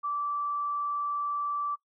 sine tone, 1163 Hz, D6, 17 cents flat, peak -28 dBFS, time 0.03-1.76 s, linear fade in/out 20 ms, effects noise-tail reverb RT60 0.1 s tail -21 dB re dry

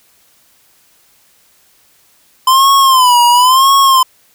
square tone with vibrato, 1026 Hz, C6, 34 cents flat, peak -6 dBFS, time 2.47-4.03 s, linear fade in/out 5 ms, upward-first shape sine, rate 0.97 Hz, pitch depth 120 cents each way, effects white hiss -51 dBFS RMS until 4.34 s

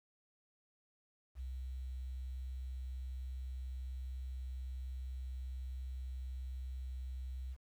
sine tone with quantisation, 64.2 Hz, C2, 32 cents flat, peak -40 dBFS, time 1.35-7.57 s, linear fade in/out 50 ms, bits 11, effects none

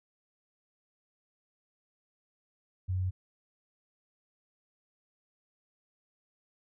sine tone, 92.5 Hz, F#2, in tune, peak -28 dBFS, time 2.88-3.11 s, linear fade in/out 20 ms, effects none

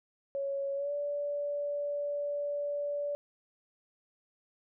sine tone with pitch glide, 554.4 to 578.3 Hz, C#5 to D5, 0 to -27 cents, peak -31 dBFS, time 0.35-3.15 s, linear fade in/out 0 ms, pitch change +73 cents, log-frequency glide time 0.75-0.92 s, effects none

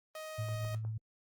sawtooth tone, 626 Hz, D#5, 10 cents sharp, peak -38 dBFS, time 0.15-0.75 s, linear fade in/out 2 ms
sine tone with tremolo, 110 Hz, A2, in tune, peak -33 dBFS, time 0.38-0.98 s, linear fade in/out 10 ms, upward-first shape sine, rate 8.6 Hz, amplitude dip 35%
clicks, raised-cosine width 1 ms, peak -38 dBFS, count 4, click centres 0.487 / 0.65 / 0.745 / 0.85 s
effects Opus 32 kbps

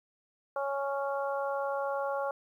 harmonic tone, 277.6 Hz, C#4, 3 cents sharp, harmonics 2 / 3 / 4 / 5, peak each -32 / -36 / -38 / -40 dBFS, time 0.56-2.31 s, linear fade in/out 2 ms, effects 11-bit

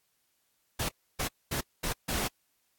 pink noise bursts at uneven times, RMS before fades -31 dBFS, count 5, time 0.79-0.89 / 1.19-1.28 / 1.51-1.61 / 1.83-1.93 / 2.08-2.28 s, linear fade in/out 10 ms, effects white hiss -74 dBFS RMS until 2.78 s + AAC 64 kbps

